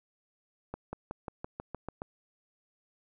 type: accelerating click train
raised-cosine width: 1 ms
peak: -23 dBFS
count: 9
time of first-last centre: 0.74-2.019 s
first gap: 190 ms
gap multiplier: 0.95
effects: none